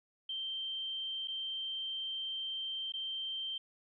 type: tone with dropouts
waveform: sine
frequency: 3136 Hz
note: G7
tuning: in tune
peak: -36 dBFS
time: 0.29-3.58 s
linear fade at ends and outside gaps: 5 ms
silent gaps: 1.275-1.281 / 2.922-2.937 s
effects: none